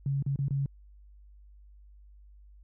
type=tone with dropouts; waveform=sine; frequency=138.59 Hz; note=C#3; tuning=in tune; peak=-26 dBFS; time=0.06-0.66 s; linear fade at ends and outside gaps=2 ms; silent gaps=0.225-0.263 / 0.36-0.389 / 0.483-0.507 s; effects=added 50 Hz sine -51 dBFS peak until 2.63 s